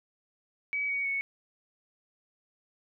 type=tone with pitch steps; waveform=sine; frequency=2277 / 2246 / 2215 Hz; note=C#7 / C#7 / C#7; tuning=+46 / +22 / -2 cents; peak=-28 dBFS; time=0.73-1.21 s; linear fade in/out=0 ms; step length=160 ms; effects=none